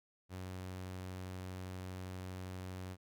sawtooth tone, 92.5 Hz, F#2, in tune, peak -39 dBFS, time 0.29-2.97 s, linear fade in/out 50 ms, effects none

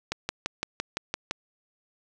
click train, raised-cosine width 0.2 ms, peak -11 dBFS, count 8, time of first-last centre 0.12-1.31 s, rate 5.88 Hz, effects none

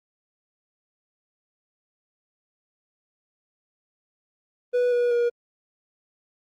triangle tone with pitch steps, 491.4 / 484.1 / 476.9 Hz, B4 / B4 / A#4, -9 / -35 / +39 cents, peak -17 dBFS, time 4.73-5.3 s, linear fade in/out 20 ms, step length 190 ms, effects Opus 24 kbps

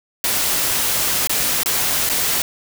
white noise with dropouts, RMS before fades -19 dBFS, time 0.24-2.42 s, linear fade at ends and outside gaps 1 ms, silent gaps 1.272-1.295 / 1.633-1.659 / 2.091-2.097 s, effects none

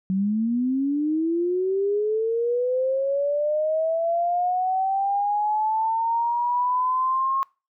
sine linear sweep, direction up, 185 to 1083 Hz, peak -20 dBFS, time 0.1-7.43 s, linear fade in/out 0 ms, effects noise-tail reverb RT60 0.3 s tail -24 dB re dry

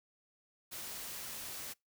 white noise, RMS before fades -44 dBFS, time 0.71-1.74 s, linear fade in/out 20 ms, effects noise-tail reverb RT60 0.2 s tail -26 dB re dry

